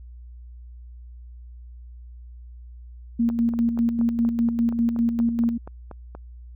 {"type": "tone with tremolo", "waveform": "sine", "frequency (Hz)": 233.1, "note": "A#3", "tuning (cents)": 0, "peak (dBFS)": -17, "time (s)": [3.19, 5.58], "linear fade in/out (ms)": 10, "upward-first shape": "square", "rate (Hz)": 5, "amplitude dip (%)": 50}
{"type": "click train", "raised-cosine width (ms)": 1, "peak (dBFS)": -24, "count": 13, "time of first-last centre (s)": [3.3, 6.15], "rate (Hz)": 4.21}
{"effects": ["added 60 Hz sine -39 dBFS peak until 6.55 s"]}